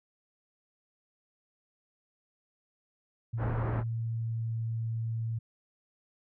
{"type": "tone with pitch glide", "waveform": "sine", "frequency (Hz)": [115, 113.55], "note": ["A#2", "A#2"], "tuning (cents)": [-23, -45], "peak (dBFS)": -30, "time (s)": [3.33, 5.39], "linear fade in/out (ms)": 10, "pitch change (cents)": -22, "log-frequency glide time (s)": [3.44, 4.61]}
{"type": "low-pass noise", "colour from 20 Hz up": "pink", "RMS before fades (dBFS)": -35, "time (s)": [3.37, 3.84], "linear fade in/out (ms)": 50, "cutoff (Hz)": 1500, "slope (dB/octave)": 24}
{"effects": []}